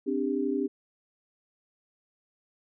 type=chord; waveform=sine; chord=C suspended second; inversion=none; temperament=equal with one note detuned; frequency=261.6 / 293.7 / 397.5 Hz; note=C4 / D4 / G4; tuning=0 / 0 / +24 cents; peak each=-30 dBFS; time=0.06-0.68 s; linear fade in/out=20 ms; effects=none